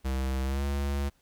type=tone with pitch glide; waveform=square; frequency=65.9 to 70.22 Hz; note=C2 to C#2; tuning=+13 to +23 cents; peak=-28 dBFS; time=0.04-1.1 s; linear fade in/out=20 ms; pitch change=+110 cents; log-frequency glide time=0.44-0.64 s; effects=pink hiss -68 dBFS RMS until 1.21 s